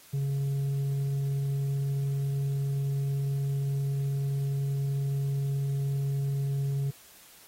triangle tone with tanh clipping, 138.59 Hz, C#3, in tune, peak -27 dBFS, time 0.13-6.91 s, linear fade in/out 10 ms, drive 8 dB, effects white hiss -54 dBFS RMS until 7.47 s + AAC 48 kbps

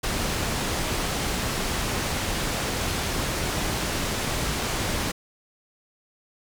pink low-pass noise, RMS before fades -27 dBFS, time 0.03-5.12 s, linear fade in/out 10 ms, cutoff 10000 Hz, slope 12 dB/octave, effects none

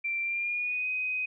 sine tone with pitch glide, 2355 to 2509 Hz, D7 to D#7, +4 to +14 cents, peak -28 dBFS, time 0.04-1.26 s, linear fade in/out 10 ms, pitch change +110 cents, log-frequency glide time 0.22-0.88 s, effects none

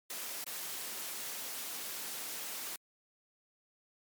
white noise with dropouts, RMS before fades -41 dBFS, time 0.1-2.76 s, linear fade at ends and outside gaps 2 ms, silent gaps 0.442-0.465 s, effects high-pass 200 Hz 12 dB/octave + MP3 96 kbps

